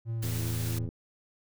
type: tone with pitch glide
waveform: triangle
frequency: 114.3 to 112.14 Hz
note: A#2 to A2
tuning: -34 to +33 cents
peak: -28 dBFS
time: 0.05-0.89 s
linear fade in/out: 50 ms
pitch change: -33 cents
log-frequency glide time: 0.17-0.24 s
type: noise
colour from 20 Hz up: white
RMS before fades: -40 dBFS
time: 0.22-0.79 s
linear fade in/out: 10 ms
type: click train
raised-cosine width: 3 ms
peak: -27 dBFS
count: 55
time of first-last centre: 0.24-0.889 s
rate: 83.2 Hz
effects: none